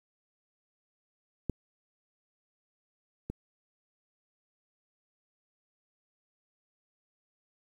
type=clicks; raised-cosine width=3 ms; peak=-17 / -22 dBFS; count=2; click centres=1.497 / 3.3 s; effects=9-bit